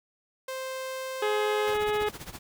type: tone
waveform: sawtooth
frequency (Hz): 523.3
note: C5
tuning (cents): 0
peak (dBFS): -29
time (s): 0.48-1.74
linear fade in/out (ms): 5
type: harmonic tone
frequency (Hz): 421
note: G#4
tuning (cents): +24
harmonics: 1 / 2 / 3 / 4 / 5 / 6 / 7 / 8 / 9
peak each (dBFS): -26 / -32 / -36 / -38 / -40 / -42 / -43 / -44 / -45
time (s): 1.22-2.09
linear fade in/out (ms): 5
type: noise with tremolo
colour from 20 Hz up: pink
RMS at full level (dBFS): -39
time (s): 1.67-2.39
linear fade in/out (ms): 5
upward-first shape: sine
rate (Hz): 15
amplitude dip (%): 80
effects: none